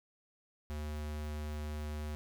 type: tone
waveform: square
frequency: 75.3 Hz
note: D2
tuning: 44 cents sharp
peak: -38 dBFS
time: 0.7-2.15 s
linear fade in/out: 0 ms
effects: none